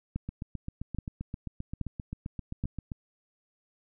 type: two click trains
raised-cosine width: 5 ms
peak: -19 / -23 dBFS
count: 4 / 21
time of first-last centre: 0.16-2.639 / 0.29-2.918 s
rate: 1.21 / 7.61 Hz
effects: none